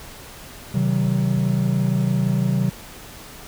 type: chord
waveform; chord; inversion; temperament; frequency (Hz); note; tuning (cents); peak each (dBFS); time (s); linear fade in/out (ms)
triangle; C diminished; none; just; 130.81 / 156.98 / 188.37; C3 / Eb3 / Gb3; 0 / +16 / +31; -19 / -22 / -19; 0.74-2.7; 10
effects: pink hiss -40 dBFS RMS until 3.47 s